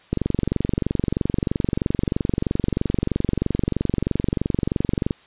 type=click train; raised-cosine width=3 ms; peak=-7 dBFS; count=116; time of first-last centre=0.13-5.108 s; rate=23.1 Hz; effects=white hiss -52 dBFS RMS until 5.26 s + resampled to 8000 Hz